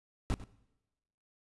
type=noise with echo; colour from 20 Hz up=brown; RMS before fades=-30 dBFS; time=0.3-0.34 s; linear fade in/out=0 ms; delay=98 ms; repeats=1; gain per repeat=-15 dB; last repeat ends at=0.438 s; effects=noise-tail reverb RT60 1.0 s tail -21 dB re dry + resampled to 24000 Hz